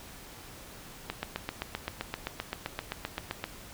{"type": "click train", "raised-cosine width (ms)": 0.3, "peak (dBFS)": -16, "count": 19, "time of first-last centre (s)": [1.1, 3.441], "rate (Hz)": 7.69, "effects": ["pink hiss -48 dBFS RMS until 3.73 s"]}